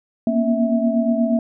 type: tone cluster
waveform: sine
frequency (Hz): 232.6 / 241 / 273.9 / 654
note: A#3 / B3 / C#4 / E5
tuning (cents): -4 / -42 / -21 / -14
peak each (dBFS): -18 / -22 / -26 / -22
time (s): 0.27-1.39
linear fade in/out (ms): 2
effects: none